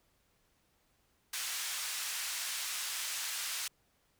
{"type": "band-pass noise", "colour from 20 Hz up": "white", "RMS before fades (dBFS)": -38, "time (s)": [1.33, 3.68], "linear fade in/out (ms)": 5, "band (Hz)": [1300, 9100], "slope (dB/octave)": 12, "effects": ["pink hiss -73 dBFS RMS until 4.19 s"]}